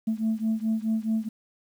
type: beating tone pair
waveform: sine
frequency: 219.2 / 223.9 Hz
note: A3 / A3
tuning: -6 / +30 cents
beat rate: 4.7 Hz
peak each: -25 / -26 dBFS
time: 0.07-1.29 s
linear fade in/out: 10 ms
effects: tanh soft clip ceiling -19 dBFS + 9-bit